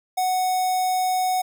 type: tone with notch filter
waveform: square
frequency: 740 Hz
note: F#5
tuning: in tune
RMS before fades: -22 dBFS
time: 0.17-1.42 s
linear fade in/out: 10 ms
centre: 2700 Hz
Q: 1
effects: none